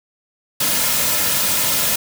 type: noise with comb filter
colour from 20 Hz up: white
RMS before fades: -18 dBFS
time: 0.6-1.96 s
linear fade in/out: 5 ms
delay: 2.6 ms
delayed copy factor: -0.55
effects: none